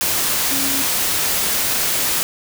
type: tone in noise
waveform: sine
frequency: 272.7 Hz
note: C#4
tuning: 28 cents flat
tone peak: -26 dBFS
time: 0.51-0.82 s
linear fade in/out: 0 ms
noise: white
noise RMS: -19 dBFS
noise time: 0.01-2.23 s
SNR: -10 dB
effects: none